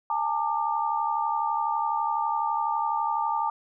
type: tone cluster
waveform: sine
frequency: 833 / 905 / 1193 Hz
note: G#5 / A5 / D6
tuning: +5 / +48 / +27 cents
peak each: -30 / -26 / -30 dBFS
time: 0.1-3.5 s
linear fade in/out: 2 ms
effects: none